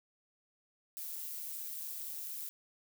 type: noise with amplitude modulation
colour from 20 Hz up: violet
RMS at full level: -40 dBFS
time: 0.97-2.49 s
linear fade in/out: 0 ms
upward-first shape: sine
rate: 154 Hz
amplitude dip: 50%
effects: none